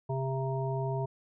harmonic tone, 133.3 Hz, C3, 33 cents sharp, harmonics 1 / 3 / 5 / 7, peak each -31 / -36 / -38 / -39 dBFS, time 0.09-1.06 s, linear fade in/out 10 ms, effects none

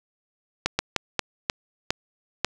slowing click train, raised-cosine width 0.2 ms, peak -4 dBFS, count 7, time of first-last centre 0.66-2.446 s, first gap 130 ms, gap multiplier 1.33, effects none

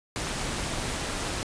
pink noise with amplitude modulation, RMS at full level -29 dBFS, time 0.16-1.43 s, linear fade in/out 0 ms, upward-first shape sine, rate 210 Hz, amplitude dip 45%, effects resampled to 22050 Hz

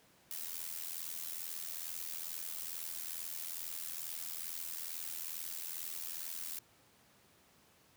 blue noise with amplitude modulation, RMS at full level -39 dBFS, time 0.31-6.59 s, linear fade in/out 0 ms, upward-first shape sine, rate 82.3 Hz, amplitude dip 80%, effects pink hiss -66 dBFS RMS until 7.96 s + high-pass 100 Hz 12 dB/octave

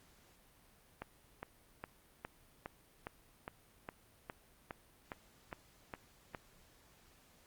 click train, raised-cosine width 0.5 ms, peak -27 dBFS, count 14, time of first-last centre 1.02-6.348 s, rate 2.44 Hz, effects pink hiss -66 dBFS RMS until 7.46 s + Opus 48 kbps

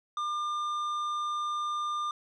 sine tone with tanh clipping, 1200 Hz, D6, 37 cents sharp, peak -31 dBFS, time 0.17-2.11 s, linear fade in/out 2 ms, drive 9 dB, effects none

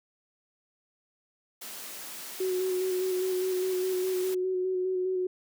white high-pass noise, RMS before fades -41 dBFS, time 1.61-4.35 s, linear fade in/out 10 ms, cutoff 180 Hz, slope 24 dB/octave
sine tone with vibrato, 370.3 Hz, F#4, 1 cent sharp, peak -26 dBFS, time 2.4-5.27 s, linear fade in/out 5 ms, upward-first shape square, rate 4.9 Hz, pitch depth 18 cents each way
effects none

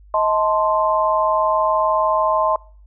sine chord, A diminished, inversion second, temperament equal with one note detuned, 632.4 / 880 / 1046.5 Hz, Eb5 / A5 / C6, +28 / 0 / 0 cents, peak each -19 / -21 / -18 dBFS, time 0.14-2.56 s, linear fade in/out 2 ms, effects noise-tail reverb RT60 0.5 s tail -25 dB re dry + added 50 Hz sine -43 dBFS peak until 2.86 s

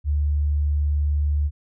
sine tone, 73.42 Hz, D2, in tune, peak -18 dBFS, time 0.04-1.51 s, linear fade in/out 50 ms, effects none

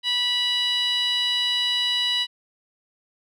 15% pulse tone with band-pass filter, 980 Hz, B5, 14 cents flat, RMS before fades -23 dBFS, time 0.03-2.27 s, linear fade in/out 50 ms, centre 3500 Hz, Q 5, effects none

